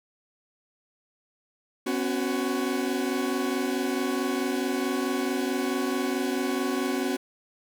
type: chord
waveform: 40% pulse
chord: B suspended second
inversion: none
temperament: equal with one note detuned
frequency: 252.6 / 277.2 / 370 Hz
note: B3 / C#4 / F#4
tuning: +39 / 0 / 0 cents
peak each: -29 dBFS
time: 1.86-7.17 s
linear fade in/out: 10 ms
effects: none